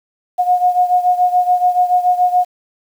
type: beating tone pair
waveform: sine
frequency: 720 / 727 Hz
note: F#5 / F#5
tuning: -47 / -31 cents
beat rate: 7 Hz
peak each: -12 / -16 dBFS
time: 0.38-2.45 s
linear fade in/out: 20 ms
effects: 7-bit